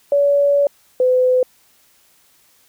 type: tone pair in turn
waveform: sine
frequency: 569 / 506.9 Hz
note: C#5 / B4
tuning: +45 / +45 cents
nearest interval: major second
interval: 200 cents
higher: first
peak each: -11 dBFS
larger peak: neither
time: 0.12-0.67 / 1-1.43 s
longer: first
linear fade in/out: 2 ms
effects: white hiss -55 dBFS RMS until 2.68 s